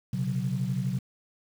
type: tone cluster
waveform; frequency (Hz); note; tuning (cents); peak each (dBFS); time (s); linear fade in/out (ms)
sine; 125.6 / 137.7 / 185.1; B2 / C#3 / F#3; +30 / -11 / +1; -30; 0.13-0.99; 5
effects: tanh soft clip ceiling -18 dBFS + 8-bit